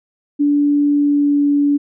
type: tone with pitch glide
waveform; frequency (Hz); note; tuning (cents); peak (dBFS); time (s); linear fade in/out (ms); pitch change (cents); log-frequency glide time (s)
sine; 289.6 to 287.4; D4 to D4; -24 to -37; -11; 0.39-1.78; 20; -13; 0.92-1.47
effects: none